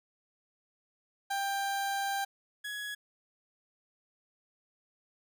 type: tone pair in turn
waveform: 30% pulse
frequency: 791 / 1676.1 Hz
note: G5 / G#6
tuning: +15 / +15 cents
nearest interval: octave + minor second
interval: 1300 cents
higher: second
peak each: -28 / -34 dBFS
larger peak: first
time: 1.3-2.25 / 2.64-2.95 s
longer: first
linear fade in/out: 10 ms
effects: none